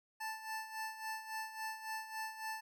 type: tone with tremolo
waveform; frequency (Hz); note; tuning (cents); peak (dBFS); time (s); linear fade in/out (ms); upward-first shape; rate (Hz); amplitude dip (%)
25% pulse; 880; A5; 0; -35; 0.2-2.61; 10; sine; 3.6; 70
effects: none